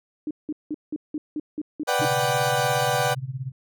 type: tone bursts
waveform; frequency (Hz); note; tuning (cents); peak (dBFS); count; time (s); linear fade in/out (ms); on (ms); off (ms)
sine; 303; D#4; -46; -25; 9; 0.27-2.052; 2; 38; 180
type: chord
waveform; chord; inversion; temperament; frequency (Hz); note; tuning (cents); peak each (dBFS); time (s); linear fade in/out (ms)
30% pulse; G major seventh; first; equal; 493.9 / 587.3 / 740 / 784; B4 / D5 / F#5 / G5; 0 / 0 / 0 / 0; -24; 1.87-3.15; 20
type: tone with tremolo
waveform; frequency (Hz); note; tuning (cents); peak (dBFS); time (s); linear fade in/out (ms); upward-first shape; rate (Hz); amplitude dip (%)
sine; 130.81; C3; 0; -25; 1.99-3.52; 10; sine; 17; 85
effects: none